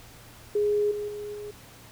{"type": "tone with level steps", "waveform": "sine", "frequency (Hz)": 415.3, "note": "G#4", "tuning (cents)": 0, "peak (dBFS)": [-21, -29, -33, -35], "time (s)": [0.55, 1.51], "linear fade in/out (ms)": 5, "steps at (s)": [0.91, 1.08, 1.34], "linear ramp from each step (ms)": 5, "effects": ["added 115 Hz sine -54 dBFS peak until 1.91 s", "pink hiss -50 dBFS RMS until 1.91 s"]}